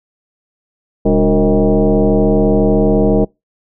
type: tone with frequency modulation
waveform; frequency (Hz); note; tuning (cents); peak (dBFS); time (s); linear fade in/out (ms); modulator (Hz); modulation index
sine; 130; C3; -11; -8; 1.05-3.25; 10; 166; 2.9
effects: noise-tail reverb RT60 0.2 s tail -25 dB re dry